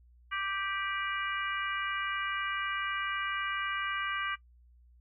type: harmonic tone with a mistuned harmonic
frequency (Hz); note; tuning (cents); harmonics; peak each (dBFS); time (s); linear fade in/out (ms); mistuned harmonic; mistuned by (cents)
392; G4; 0; 3 / 4 / 5 / 6 / 7; -35 / -37 / -39 / -41 / -42; 0.31-4.36; 20; 7; +91
effects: noise-tail reverb RT60 0.1 s tail -18 dB re dry + added 60 Hz sine -57 dBFS peak until 5 s